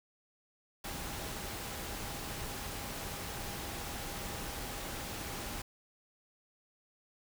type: tone in noise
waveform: sine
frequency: 809 Hz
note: G#5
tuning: 46 cents flat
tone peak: -52 dBFS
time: 0.84-5.62 s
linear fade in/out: 5 ms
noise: pink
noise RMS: -41 dBFS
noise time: 0.84-5.62 s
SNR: -14 dB
effects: none